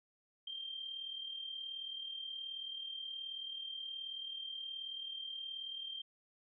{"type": "tone with amplitude modulation", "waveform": "sine", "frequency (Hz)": 3168, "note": "G7", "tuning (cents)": 18, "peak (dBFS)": -39, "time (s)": [0.47, 6.02], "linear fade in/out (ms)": 5, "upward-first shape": "sine", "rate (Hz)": 38.7, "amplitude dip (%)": 55, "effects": []}